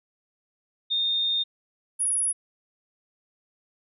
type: tone pair in turn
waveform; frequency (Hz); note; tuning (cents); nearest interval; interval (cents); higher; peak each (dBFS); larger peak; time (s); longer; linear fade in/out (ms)
sine; 3656 / 10341; A#7 / E9; -34 / -34; octave + tritone; 1800; second; -22; neither; 0.9-1.44 / 1.99-2.33; first; 20
effects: none